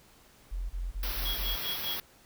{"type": "tone bursts", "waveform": "sine", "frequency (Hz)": 43.65, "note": "F1", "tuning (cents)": 0, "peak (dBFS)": -31, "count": 5, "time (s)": [0.51, 1.564], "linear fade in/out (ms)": 20, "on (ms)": 190, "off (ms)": 26}
{"type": "band-stop noise", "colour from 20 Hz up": "white", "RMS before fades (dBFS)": -36, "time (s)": [1.03, 2], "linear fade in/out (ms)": 2, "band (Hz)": [5700, 11000], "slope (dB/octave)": 96}
{"type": "tone with tremolo", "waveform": "sine", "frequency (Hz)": 3322, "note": "G#7", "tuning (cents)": 0, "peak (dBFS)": -31, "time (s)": [1.25, 1.97], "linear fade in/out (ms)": 5, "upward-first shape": "sine", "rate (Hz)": 5, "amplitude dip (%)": 95}
{"effects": ["pink hiss -59 dBFS RMS until 2.25 s"]}